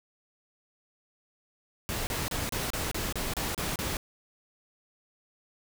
pink noise bursts, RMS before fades -32 dBFS, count 10, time 1.89-3.969 s, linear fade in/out 0 ms, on 180 ms, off 31 ms, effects none

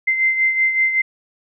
sine beating tone pair, 2077 / 2082.3 Hz, C7 / C7, -13 / -9 cents, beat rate 5.3 Hz, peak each -15 / -23 dBFS, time 0.07-1.02 s, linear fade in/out 10 ms, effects none

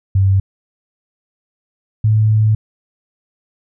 sine tone pair in turn, 96.7 / 108.34 Hz, G2 / A2, -23 / -26 cents, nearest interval major second, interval 197 cents, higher second, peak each -9 dBFS, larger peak neither, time 0.15-0.4 / 2.04-2.55 s, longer second, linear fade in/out 5 ms, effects none

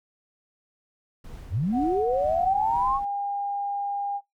brown noise with tremolo, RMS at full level -39 dBFS, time 1.24-3.05 s, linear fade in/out 5 ms, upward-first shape triangle, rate 2.1 Hz, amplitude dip 55%
sine linear sweep, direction up, 69.3 to 1115 Hz, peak -22 dBFS, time 1.5-3 s, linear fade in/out 50 ms
sine tone with pitch glide, 739 to 805.9 Hz, F#5 to G5, -2 to +48 cents, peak -26 dBFS, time 1.72-4.21 s, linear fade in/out 50 ms, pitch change +150 cents, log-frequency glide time 2.23-2.89 s
effects noise-tail reverb RT60 0.2 s tail -26 dB re dry

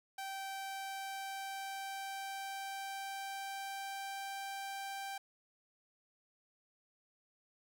sawtooth tone with pitch glide, 778 to 785.2 Hz, G5 to G5, -13 to +3 cents, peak -37 dBFS, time 0.18-5.18 s, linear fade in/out 5 ms, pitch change +16 cents, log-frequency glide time 0.63-4.4 s, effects none

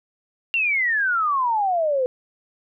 sine exponential sweep, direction down, 2794 to 493.9 Hz, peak -18 dBFS, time 0.54-2.06 s, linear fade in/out 0 ms, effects none

